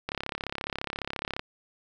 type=click train; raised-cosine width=0.3 ms; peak=-15 dBFS; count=46; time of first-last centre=0.09-1.394 s; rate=34.5 Hz; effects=none